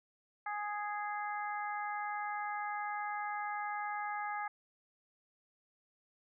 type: harmonic tone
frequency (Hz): 415.3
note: G#4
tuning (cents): 0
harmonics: 2 / 3 / 4 / 5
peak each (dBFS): -38 / -42 / -44 / -46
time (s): 0.46-4.48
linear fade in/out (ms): 5
effects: none